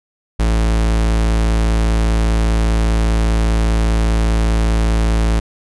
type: tone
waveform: 45% pulse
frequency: 55 Hz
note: A1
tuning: in tune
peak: -12 dBFS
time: 0.39-5.4 s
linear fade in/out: 10 ms
effects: resampled to 24000 Hz